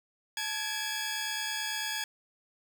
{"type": "tone cluster", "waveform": "15% pulse", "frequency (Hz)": [866, 1663, 2328], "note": ["A5", "G#6", "D7"], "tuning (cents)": [-28, 2, -16], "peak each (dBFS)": [-32, -27, -34], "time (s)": [0.37, 2.04], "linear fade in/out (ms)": 2, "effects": []}